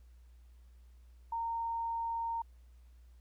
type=tone; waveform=sine; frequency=921 Hz; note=A#5; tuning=21 cents flat; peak=-33 dBFS; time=1.32-2.42 s; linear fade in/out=5 ms; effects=added 60 Hz sine -55 dBFS peak until 3.2 s + pink hiss -75 dBFS RMS until 3.2 s